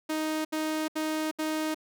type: tone bursts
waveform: sawtooth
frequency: 311.8 Hz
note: D#4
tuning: 4 cents sharp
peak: -24 dBFS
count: 4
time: 0.09-1.746 s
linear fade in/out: 10 ms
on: 360 ms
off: 72 ms
effects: none